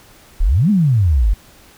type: exponential two-way sweep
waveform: sine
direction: up then down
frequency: 31.31 to 219.5 to 44.27 Hz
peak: -10 dBFS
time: 0.4-1.34 s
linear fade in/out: 10 ms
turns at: 0.7 s
effects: pink hiss -46 dBFS RMS until 1.77 s